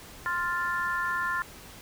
sine chord, F major, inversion second, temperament equal, 1046.5 / 1396.9 / 1760 Hz, C6 / F6 / A6, 0 / 0 / 0 cents, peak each -31 dBFS, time 0.26-1.42 s, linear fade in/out 0 ms, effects pink hiss -47 dBFS RMS until 1.81 s

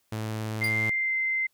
sawtooth tone with vibrato, 109.3 Hz, A2, 11 cents flat, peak -26 dBFS, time 0.12-0.9 s, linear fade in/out 5 ms, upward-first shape square, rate 18 Hz, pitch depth 9 cents each way
sine tone with pitch glide, 2093 to 2076 Hz, C7 to C7, 0 to -14 cents, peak -24 dBFS, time 0.61-1.47 s, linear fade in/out 10 ms, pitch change -14 cents, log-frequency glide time 0.96-1.14 s
sawtooth tone with exponential decay, 4819 Hz, D8, 44 cents sharp, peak -26 dBFS, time 0.64-0.76 s, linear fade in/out 2 ms, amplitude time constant 25 ms
effects white hiss -71 dBFS RMS until 1.53 s

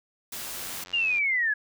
white noise, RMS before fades -36 dBFS, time 0.32-0.84 s, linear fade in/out 5 ms
click train, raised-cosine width 0.2 ms, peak -26 dBFS, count 58, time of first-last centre 0.55-1.183 s, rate 90.1 Hz
sine linear sweep, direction down, 2854 to 1655 Hz, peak -22 dBFS, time 0.93-1.54 s, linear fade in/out 10 ms
effects none

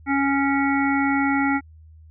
harmonic tone, 277.2 Hz, C#4, in tune, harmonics 1 / 3 / 5 / 7 / 8, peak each -20 / -25 / -27 / -28 / -29 dBFS, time 0.06-1.61 s, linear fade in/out 50 ms, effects added 79 Hz sine -44 dBFS peak until 2.1 s

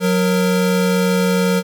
square tone pair together, 182.89 / 466.2 Hz, F#3 / A#4, -20 / 0 cents, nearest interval octave + major third, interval 1620 cents, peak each -16 / -19 dBFS, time 0-1.63 s, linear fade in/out 50 ms, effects none

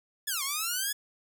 5% pulse linear two-way sweep, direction down then up, 1760 to 1052 to 1707 Hz, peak -18 dBFS, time 0.27-0.93 s, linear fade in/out 10 ms, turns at 0.43 s, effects none

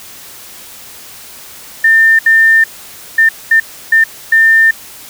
sine tone bursts at uneven times, 1800 Hz, A6, 39 cents sharp, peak -4 dBFS, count 6, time 1.84-2.19 / 2.26-2.64 / 3.18-3.29 / 3.51-3.6 / 3.92-4.04 / 4.32-4.71 s, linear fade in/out 5 ms, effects white hiss -33 dBFS RMS until 5.09 s

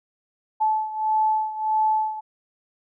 sine beating tone pair, 867 / 868.6 Hz, A5 / A5, -26 / -23 cents, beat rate 1.6 Hz, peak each -21 / -25 dBFS, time 0.6-2.21 s, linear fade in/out 20 ms, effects none

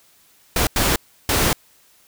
pink noise bursts at uneven times, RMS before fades -18 dBFS, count 3, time 0.56-0.67 / 0.76-0.96 / 1.29-1.53 s, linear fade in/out 2 ms, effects white hiss -55 dBFS RMS until 2.07 s

